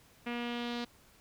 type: tone with low-pass filter sweep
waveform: sawtooth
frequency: 239.3 Hz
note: A#3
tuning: 46 cents sharp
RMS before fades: -37 dBFS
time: 0.26-0.85 s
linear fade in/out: 10 ms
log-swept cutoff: 2500 to 4200 Hz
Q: 2.9
effects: pink hiss -62 dBFS RMS until 1.2 s